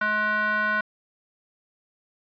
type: tone with band-pass filter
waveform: square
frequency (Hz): 211.9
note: G#3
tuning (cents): +35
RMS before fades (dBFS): -24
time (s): 0.01-0.81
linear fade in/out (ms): 5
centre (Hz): 1400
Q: 5.6
effects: resampled to 11025 Hz